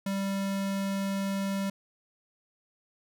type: tone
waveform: square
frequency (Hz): 196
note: G3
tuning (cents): 0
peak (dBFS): -29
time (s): 0.06-1.7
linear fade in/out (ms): 5
effects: none